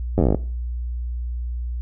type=slowing click train; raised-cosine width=2 ms; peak=-5 dBFS; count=12; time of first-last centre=0.18-0.346 s; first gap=10 ms; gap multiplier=1.08; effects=noise-tail reverb RT60 0.4 s tail -19 dB re dry + added 60 Hz sine -24 dBFS peak until 1.81 s